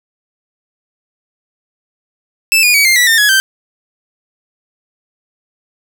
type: tone with pitch steps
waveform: sawtooth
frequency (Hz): 2637 / 2446 / 2269 / 2105 / 1952.8 / 1811.6 / 1680.5 / 1558.9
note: E7 / D#7 / C#7 / C7 / B6 / A#6 / G#6 / G6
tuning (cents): 0 / -30 / +40 / +10 / -20 / -50 / +20 / -10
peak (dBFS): -4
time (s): 2.52-3.4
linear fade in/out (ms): 0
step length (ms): 110
effects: none